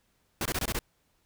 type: noise bursts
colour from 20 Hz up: pink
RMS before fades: -30 dBFS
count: 6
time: 0.41-0.79 s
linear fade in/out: 2 ms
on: 45 ms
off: 22 ms
effects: pink hiss -71 dBFS RMS until 1.25 s